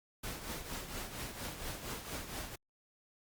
pink noise with tremolo, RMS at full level -40 dBFS, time 0.23-2.56 s, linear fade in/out 10 ms, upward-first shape triangle, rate 4.3 Hz, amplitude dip 65%, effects Opus 48 kbps

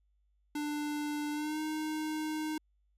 square tone with pitch glide, 296.4 to 309.5 Hz, D4 to D#4, +16 to -9 cents, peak -34 dBFS, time 0.55-2.58 s, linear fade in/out 5 ms, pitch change +75 cents, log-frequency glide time 1.32-1.6 s, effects added 50 Hz sine -69 dBFS peak until 2.97 s + resampled to 32000 Hz

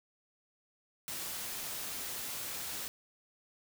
white noise, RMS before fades -40 dBFS, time 1.08-2.88 s, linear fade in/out 0 ms, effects none

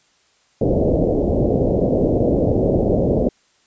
white low-pass noise, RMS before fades -17 dBFS, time 0.61-3.29 s, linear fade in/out 5 ms, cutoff 600 Hz, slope 48 dB/octave, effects white hiss -59 dBFS RMS until 3.66 s + resampled to 16000 Hz

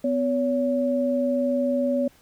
sine tone pair together, 251.7 / 565 Hz, B3 / C#5, +33 / +33 cents, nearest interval octave + major second, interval 1400 cents, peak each -23 dBFS, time 0.04-2.08 s, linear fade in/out 5 ms, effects pink hiss -57 dBFS RMS until 2.21 s

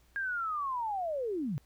sine linear sweep, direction down, 1633 to 122.9 Hz, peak -31 dBFS, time 0.16-1.58 s, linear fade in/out 0 ms, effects added 60 Hz sine -63 dBFS peak until 1.65 s + pink hiss -68 dBFS RMS until 1.65 s

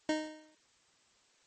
25% pulse tone with exponential decay, 309.6 Hz, D#4, 9 cents flat, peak -23 dBFS, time 0.09-0.55 s, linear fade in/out 2 ms, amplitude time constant 100 ms, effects white hiss -68 dBFS RMS until 1.46 s + MP3 32 kbps

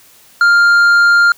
sine tone with tanh clipping, 1400 Hz, F6, 4 cents sharp, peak -7 dBFS, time 0.41-1.32 s, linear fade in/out 2 ms, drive 6 dB, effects white hiss -45 dBFS RMS until 1.37 s

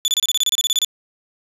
30% pulse tone bursts, 3474 Hz, A7, 23 cents flat, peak -12 dBFS, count 14, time 0.05-0.847 s, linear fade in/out 0 ms, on 30 ms, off 29 ms, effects resampled to 32000 Hz + 9-bit

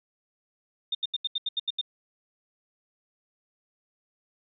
sine tone bursts, 3637 Hz, A#7, 43 cents flat, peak -25 dBFS, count 9, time 0.92-1.813 s, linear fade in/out 5 ms, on 29 ms, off 79 ms, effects none

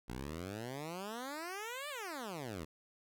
10% pulse exponential two-way sweep, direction up then down, 56.9 to 608 to 73.6 Hz, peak -33 dBFS, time 0.08-2.65 s, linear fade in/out 10 ms, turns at 1.89 s, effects none

